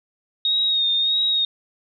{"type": "tone with vibrato", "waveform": "sine", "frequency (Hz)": 3729, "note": "A#7", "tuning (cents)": 0, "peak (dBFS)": -17, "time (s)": [0.45, 1.45], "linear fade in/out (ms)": 2, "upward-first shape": "sine", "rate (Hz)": 1.6, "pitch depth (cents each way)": 40, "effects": []}